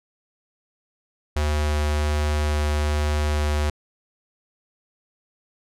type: tone with notch filter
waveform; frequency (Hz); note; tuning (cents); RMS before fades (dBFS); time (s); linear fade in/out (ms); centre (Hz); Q
square; 74.9; D2; +35; -22; 1.36-3.7; 5; 160; 0.57
effects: low-pass 10000 Hz 12 dB/octave